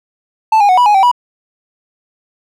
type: tone with pitch steps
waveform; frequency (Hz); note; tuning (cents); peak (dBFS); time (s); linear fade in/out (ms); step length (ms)
triangle; 879 / 816 / 738 / 980 / 833 / 774 / 975; A5 / G#5 / F#5 / B5 / G#5 / G5 / B5; -2 / -31 / -5 / -14 / +5 / -22 / -23; -4; 0.52-1.115; 5; 85
effects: none